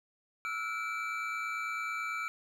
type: tone cluster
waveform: triangle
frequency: 1313 / 1422 / 2322 Hz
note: E6 / F6 / D7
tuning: -7 / +31 / -20 cents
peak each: -36 / -39 / -35 dBFS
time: 0.45-2.28 s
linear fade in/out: 0 ms
effects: none